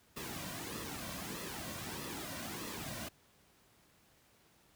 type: noise with flanger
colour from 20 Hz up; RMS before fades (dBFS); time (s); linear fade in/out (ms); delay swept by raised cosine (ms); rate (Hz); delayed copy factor
pink; -43; 0.16-3.09; 10; 1.3 to 2.4; 1.6; -0.6
effects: pink hiss -67 dBFS RMS until 4.75 s + high-pass 60 Hz 12 dB/octave